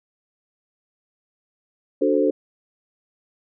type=chord; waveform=sine; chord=D dominant seventh; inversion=none; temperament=equal; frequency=293.7 / 370 / 440 / 523.3 Hz; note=D4 / F#4 / A4 / C5; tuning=0 / 0 / 0 / 0 cents; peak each=-21 / -23 / -21 / -22 dBFS; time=2.01-2.31 s; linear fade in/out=10 ms; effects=none